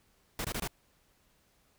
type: noise bursts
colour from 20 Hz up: pink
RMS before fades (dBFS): -35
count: 4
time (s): 0.39-0.676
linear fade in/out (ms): 2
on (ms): 55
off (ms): 22
effects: pink hiss -69 dBFS RMS until 1.78 s